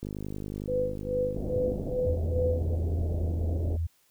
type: click train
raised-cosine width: 3 ms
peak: -23 dBFS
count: 96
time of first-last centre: 0.03-1.896 s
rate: 50.9 Hz
type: tone with tremolo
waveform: sine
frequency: 502 Hz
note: B4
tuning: 28 cents sharp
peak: -24 dBFS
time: 0.68-2.75 s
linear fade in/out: 5 ms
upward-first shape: sine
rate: 2.4 Hz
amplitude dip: 100%
type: low-pass noise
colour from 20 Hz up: pink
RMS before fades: -35 dBFS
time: 1.36-3.77 s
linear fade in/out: 2 ms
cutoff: 650 Hz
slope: 48 dB/octave
type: tone with pitch glide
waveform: sine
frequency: 83.2 to 82.67 Hz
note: E2 to E2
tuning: +17 to +6 cents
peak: -26 dBFS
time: 2.06-3.87 s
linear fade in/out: 10 ms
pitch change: -11 cents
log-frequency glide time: 2.66-2.81 s
effects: white hiss -66 dBFS RMS until 4.1 s